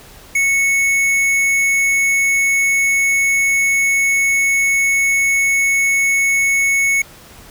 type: tone with tanh clipping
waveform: sine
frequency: 2208 Hz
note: C#7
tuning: 7 cents flat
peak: -14 dBFS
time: 0.35-7.02 s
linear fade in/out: 5 ms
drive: 16 dB
effects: pink hiss -41 dBFS RMS until 7.5 s